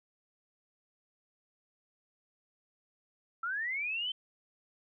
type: linear sweep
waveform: sine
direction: up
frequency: 1318.5 to 3117 Hz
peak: -32 dBFS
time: 3.43-4.12 s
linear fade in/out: 5 ms
effects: none